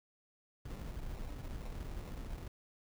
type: noise with sample-and-hold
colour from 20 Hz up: brown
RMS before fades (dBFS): -43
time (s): 0.65-2.48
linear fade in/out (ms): 5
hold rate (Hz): 1575
effects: none